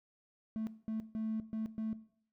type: tone bursts at uneven times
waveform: triangle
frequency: 220 Hz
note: A3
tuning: in tune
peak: -32 dBFS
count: 5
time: 0.56-0.67 / 0.88-1 / 1.15-1.4 / 1.53-1.66 / 1.78-1.93 s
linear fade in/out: 0 ms
effects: noise-tail reverb RT60 0.6 s tail -18 dB re dry + tanh soft clip ceiling -28 dBFS